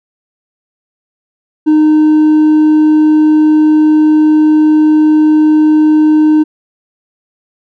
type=tone with hard clipping; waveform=sine; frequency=307.5 Hz; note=D#4; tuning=20 cents flat; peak=-5 dBFS; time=1.66-6.44 s; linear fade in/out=20 ms; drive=2 dB; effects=none